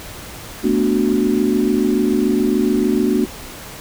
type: chord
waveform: sine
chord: B minor seventh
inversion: third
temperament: equal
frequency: 220 / 246.9 / 293.7 / 370 Hz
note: A3 / B3 / D4 / F#4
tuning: 0 / 0 / 0 / 0 cents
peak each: -19 dBFS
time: 0.63-3.26 s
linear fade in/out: 20 ms
effects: pink hiss -34 dBFS RMS until 3.8 s